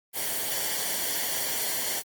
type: noise with comb filter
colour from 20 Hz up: white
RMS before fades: -29 dBFS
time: 0.13-2.03 s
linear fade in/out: 50 ms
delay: 0.78 ms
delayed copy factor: -0.6
effects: Opus 24 kbps